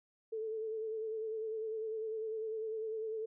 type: tone with vibrato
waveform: sine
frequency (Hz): 440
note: A4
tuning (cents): 0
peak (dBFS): -36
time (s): 0.32-3.26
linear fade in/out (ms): 10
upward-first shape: sine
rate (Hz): 10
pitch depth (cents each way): 36
effects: none